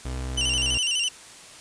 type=tone; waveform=35% pulse; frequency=64.1 Hz; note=C2; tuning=35 cents flat; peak=-27 dBFS; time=0.05-0.78 s; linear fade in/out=5 ms
type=tone with vibrato; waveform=sawtooth; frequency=2896 Hz; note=F#7; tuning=38 cents flat; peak=-19 dBFS; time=0.37-1.09 s; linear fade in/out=10 ms; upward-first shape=square; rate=12 Hz; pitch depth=68 cents each way
effects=white hiss -45 dBFS RMS until 1.6 s + resampled to 22050 Hz